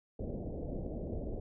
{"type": "low-pass noise", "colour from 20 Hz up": "pink", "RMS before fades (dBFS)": -39, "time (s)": [0.19, 1.4], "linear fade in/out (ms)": 5, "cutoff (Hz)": 640, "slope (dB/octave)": 48, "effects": []}